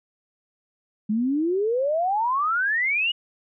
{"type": "exponential sweep", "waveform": "sine", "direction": "up", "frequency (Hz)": [205.6, 2941], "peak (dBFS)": -20, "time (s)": [1.09, 3.12], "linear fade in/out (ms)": 10, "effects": []}